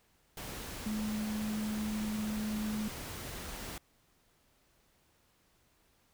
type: tone in noise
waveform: sine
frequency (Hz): 213.8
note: A3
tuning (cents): -49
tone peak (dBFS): -33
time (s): 0.86-2.88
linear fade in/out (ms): 2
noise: pink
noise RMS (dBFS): -43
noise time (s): 0.37-3.78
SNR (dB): +7
effects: pink hiss -70 dBFS RMS until 6.13 s